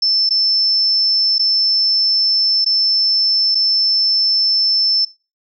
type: tone with dropouts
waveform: sine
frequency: 5300 Hz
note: E8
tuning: 9 cents sharp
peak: -12 dBFS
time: 0.02-5.05 s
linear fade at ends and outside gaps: 5 ms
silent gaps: 0.292-0.306 / 1.383-1.393 / 2.646-2.661 / 3.548-3.552 s
effects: noise-tail reverb RT60 0.3 s tail -22 dB re dry